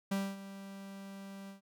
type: tone with ADSR envelope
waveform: 45% pulse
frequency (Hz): 196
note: G3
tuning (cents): 0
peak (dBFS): -30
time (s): 0.11-1.61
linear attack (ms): 9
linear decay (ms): 240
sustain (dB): -15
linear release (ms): 120
effects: none